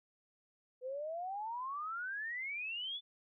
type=exponential sweep; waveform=sine; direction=up; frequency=493.9 to 3520 Hz; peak=-38 dBFS; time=0.81-3.01 s; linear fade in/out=50 ms; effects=none